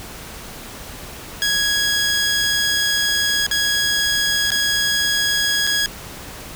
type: tone with dropouts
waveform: 15% pulse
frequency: 1661.2 Hz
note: G#6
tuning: in tune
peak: -10 dBFS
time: 1.42-5.86 s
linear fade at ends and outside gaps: 0 ms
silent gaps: 3.465-3.512 / 4.505-4.518 / 5.668-5.673 s
effects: pink hiss -35 dBFS RMS until 6.55 s